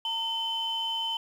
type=tone pair together; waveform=sine; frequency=910 / 3057 Hz; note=A#5 / G7; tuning=-42 / -44 cents; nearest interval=octave + major sixth; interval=2098 cents; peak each=-33 / -28 dBFS; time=0.05-1.17 s; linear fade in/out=2 ms; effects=tanh soft clip ceiling -22 dBFS + 9-bit